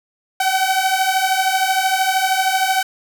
sawtooth beating tone pair, 754 / 767 Hz, F#5 / G5, +32 / -38 cents, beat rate 13 Hz, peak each -15 / -14 dBFS, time 0.4-2.83 s, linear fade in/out 5 ms, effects none

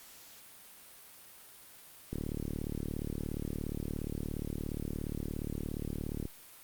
click train, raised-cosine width 3 ms, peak -23 dBFS, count 154, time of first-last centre 2.13-6.254 s, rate 37.1 Hz, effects white hiss -54 dBFS RMS until 6.63 s + Opus 48 kbps

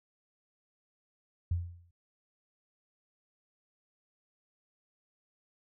sine tone with exponential decay, 86.7 Hz, F2, 12 cents flat, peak -25 dBFS, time 1.51-1.91 s, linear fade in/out 5 ms, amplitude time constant 85 ms, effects none

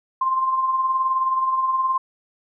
sine tone with tremolo, 1049 Hz, C6, 4 cents sharp, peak -16 dBFS, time 0.21-1.98 s, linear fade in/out 5 ms, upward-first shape sine, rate 19 Hz, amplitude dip 45%, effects none

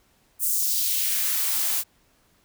blue noise with high-pass filter sweep, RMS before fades -24 dBFS, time 0.39-1.84 s, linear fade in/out 50 ms, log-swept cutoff 9600 to 400 Hz, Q 1.4, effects pink hiss -63 dBFS RMS until 2.44 s

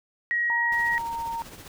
sine tone, 1898 Hz, A#6, 31 cents sharp, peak -22 dBFS, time 0.31-0.98 s, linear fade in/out 0 ms
sine tone with pitch glide, 935 to 921.6 Hz, A#5 to A#5, +5 to -20 cents, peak -28 dBFS, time 0.5-1.42 s, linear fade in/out 0 ms, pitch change -25 cents, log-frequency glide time 0.63-1.26 s
pink noise with tremolo, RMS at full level -42 dBFS, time 0.72-1.68 s, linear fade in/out 2 ms, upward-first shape sine, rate 15 Hz, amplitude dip 50%
effects none

